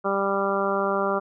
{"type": "harmonic tone", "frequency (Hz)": 197.1, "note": "G3", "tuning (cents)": 10, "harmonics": [1, 2, 3, 4, 5, 6, 7], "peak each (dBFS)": [-31, -27, -27, -31, -32, -28, -31], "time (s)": [0.04, 1.2], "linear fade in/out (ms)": 20, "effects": []}